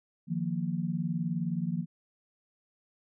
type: chord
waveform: sine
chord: Eb suspended second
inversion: none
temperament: equal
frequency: 155.56 / 174.61 / 233.1 Hz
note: Eb3 / F3 / Bb3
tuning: 0 / 0 / 0 cents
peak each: -34 / -31 / -36 dBFS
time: 0.27-1.86 s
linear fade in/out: 50 ms
effects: none